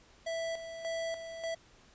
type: tone with tremolo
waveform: square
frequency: 659.3 Hz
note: E5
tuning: in tune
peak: -34 dBFS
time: 0.26-1.55 s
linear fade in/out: 10 ms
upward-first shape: square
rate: 1.7 Hz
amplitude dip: 60%
effects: pink hiss -61 dBFS RMS until 1.94 s + resampled to 16000 Hz